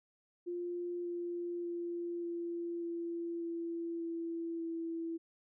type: tone with pitch steps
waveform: sine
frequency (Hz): 350.3 / 347.5 / 344.7 / 341.9 / 339.2 / 336.4 / 333.7 / 331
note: F4 / F4 / F4 / F4 / E4 / E4 / E4 / E4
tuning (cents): +5 / -9 / -23 / -37 / +50 / +35 / +21 / +7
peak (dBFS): -36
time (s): 0.46-5.18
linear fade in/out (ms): 20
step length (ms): 590
effects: none